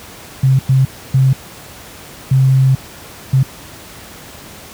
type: tone bursts at uneven times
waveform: sine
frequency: 132.6 Hz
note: C3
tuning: 23 cents sharp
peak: -7 dBFS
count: 5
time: 0.43-0.59 / 0.69-0.85 / 1.14-1.33 / 2.31-2.75 / 3.33-3.43 s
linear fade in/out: 5 ms
effects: pink hiss -35 dBFS RMS until 4.73 s + high-pass 60 Hz 12 dB/octave